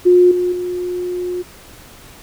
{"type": "tone with level steps", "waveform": "sine", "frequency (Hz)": 358.2, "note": "F4", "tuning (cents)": 44, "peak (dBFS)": [-6, -14, -19], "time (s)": [0.05, 1.43], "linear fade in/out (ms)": 20, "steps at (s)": [0.31, 0.52], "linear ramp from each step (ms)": 5, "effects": ["pink hiss -41 dBFS RMS until 2.22 s"]}